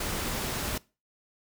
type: noise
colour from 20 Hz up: pink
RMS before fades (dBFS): -32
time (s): 0-0.78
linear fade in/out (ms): 5
effects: noise-tail reverb RT60 0.3 s tail -22 dB re dry